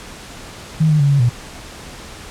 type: tone with pitch steps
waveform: sine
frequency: 157.5 / 152.3 / 141.8 / 140.7 / 121 Hz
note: D#3 / D#3 / C#3 / C#3 / B2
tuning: +21 / -37 / +40 / +26 / -35 cents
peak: -10 dBFS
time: 0.8-1.295 s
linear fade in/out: 10 ms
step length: 99 ms
effects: pink hiss -35 dBFS RMS until 2.3 s + low-pass 9000 Hz 12 dB/octave

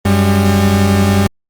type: tone pair together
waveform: 40% pulse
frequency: 94.39 / 200 Hz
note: F#2 / G3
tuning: +35 / +35 cents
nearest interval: octave + minor second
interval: 1300 cents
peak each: -11 dBFS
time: 0.05-1.27 s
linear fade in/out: 5 ms
effects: Opus 24 kbps

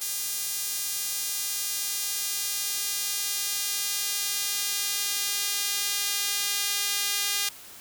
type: tone with high-pass filter sweep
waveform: sawtooth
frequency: 404.7 Hz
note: G#4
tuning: 45 cents flat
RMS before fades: -29 dBFS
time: 0.01-7.49 s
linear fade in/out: 5 ms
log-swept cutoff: 6800 to 3400 Hz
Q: 0.73
effects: white hiss -46 dBFS RMS until 7.8 s

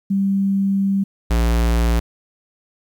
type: tone pair in turn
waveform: sine / square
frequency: 196 / 57.9 Hz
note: G3 / A#1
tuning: 0 / -11 cents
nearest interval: octave + major sixth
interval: 2111 cents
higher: first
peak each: -15 dBFS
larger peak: neither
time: 0.1-1.04 / 1.3-2 s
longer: first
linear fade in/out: 10 ms
effects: 9-bit

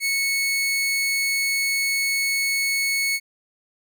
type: tone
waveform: sawtooth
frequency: 2205 Hz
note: C#7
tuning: 10 cents flat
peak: -17 dBFS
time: 0-3.2 s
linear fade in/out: 50 ms
effects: none

